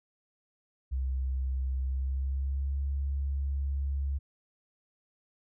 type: tone with pitch glide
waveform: sine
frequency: 65.41 to 69.26 Hz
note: C2 to C#2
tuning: 0 to -1 cents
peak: -28 dBFS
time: 0.91-4.19 s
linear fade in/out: 20 ms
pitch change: +99 cents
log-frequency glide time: 1.81-2.79 s
effects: none